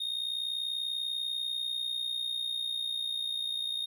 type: tone with amplitude modulation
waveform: triangle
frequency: 3700 Hz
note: A#7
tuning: 14 cents flat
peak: -27 dBFS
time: 0-3.86 s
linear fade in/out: 10 ms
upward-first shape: sine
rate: 60.2 Hz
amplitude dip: 65%
effects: none